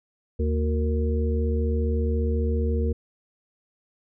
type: harmonic tone with a mistuned harmonic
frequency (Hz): 77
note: D#2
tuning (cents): -17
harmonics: 1 / 3 / 5 / 6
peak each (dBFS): -22 / -30 / -34 / -30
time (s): 0.39-2.93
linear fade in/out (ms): 10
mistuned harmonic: 5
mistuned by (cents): -81
effects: none